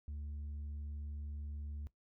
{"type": "tone", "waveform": "sine", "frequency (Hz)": 73.42, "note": "D2", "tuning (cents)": 0, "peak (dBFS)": -38, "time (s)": [0.08, 1.87], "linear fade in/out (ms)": 0, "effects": ["noise-tail reverb RT60 0.1 s tail -19 dB re dry", "tanh soft clip ceiling -40 dBFS"]}